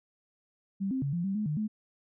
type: tone with pitch steps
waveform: sine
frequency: 195.3 / 263 / 140 / 172.6 / 194.6 / 212.1 / 150.7 / 214.2 Hz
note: G3 / C4 / C#3 / F3 / G3 / G#3 / D3 / A3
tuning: -6 / +9 / +18 / -20 / -12 / +37 / +45 / -46 cents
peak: -28 dBFS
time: 0.8-1.68 s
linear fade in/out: 20 ms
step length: 110 ms
effects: none